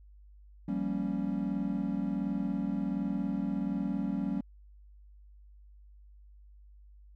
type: chord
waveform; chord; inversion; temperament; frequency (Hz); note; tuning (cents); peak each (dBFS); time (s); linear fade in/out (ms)
triangle; G half-diminished seventh; third; equal; 174.61 / 196 / 233.1 / 277.2; F3 / G3 / Bb3 / Db4; 0 / 0 / 0 / 0; -37 / -31 / -35 / -33; 0.68-4.41; 5
effects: added 50 Hz sine -52 dBFS peak until 7.15 s